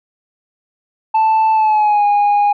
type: tone with pitch glide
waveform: sine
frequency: 880 to 821.1 Hz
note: A5 to G#5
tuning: 0 to -20 cents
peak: -7 dBFS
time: 1.14-2.53 s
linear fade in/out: 10 ms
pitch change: -120 cents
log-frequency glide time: 1.53-2.05 s
effects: tanh soft clip ceiling -9 dBFS